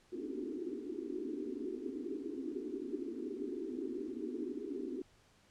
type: band-pass noise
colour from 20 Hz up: white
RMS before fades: -41 dBFS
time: 0.12-5.02 s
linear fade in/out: 5 ms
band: 240 to 410 Hz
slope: 96 dB/octave
effects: pink hiss -67 dBFS RMS until 5.5 s + low-pass 8000 Hz 12 dB/octave